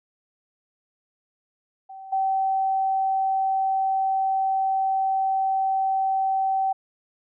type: tone with level steps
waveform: sine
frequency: 770 Hz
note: G5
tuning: 31 cents flat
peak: -37 / -20 dBFS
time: 1.89-6.73 s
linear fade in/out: 10 ms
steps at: 2.12 s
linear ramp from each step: 10 ms
effects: none